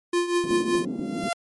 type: tone with tremolo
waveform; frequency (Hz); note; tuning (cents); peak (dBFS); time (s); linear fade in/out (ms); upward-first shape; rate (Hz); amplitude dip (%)
square; 349.2; F4; 0; -19; 0.13-0.85; 5; triangle; 5.3; 75
type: band-pass noise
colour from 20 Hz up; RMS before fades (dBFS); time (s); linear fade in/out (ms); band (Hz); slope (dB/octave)
white; -30; 0.44-1.29; 0; 190 to 320; 24
type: click train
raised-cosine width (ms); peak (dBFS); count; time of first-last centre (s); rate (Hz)
2; -25; 4; 0.51-1.238; 4.12
type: tone with exponential growth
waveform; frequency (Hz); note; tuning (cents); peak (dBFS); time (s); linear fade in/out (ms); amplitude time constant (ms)
sawtooth; 688; F5; -26; -19; 0.82-1.33; 2; 110
effects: MP3 48 kbps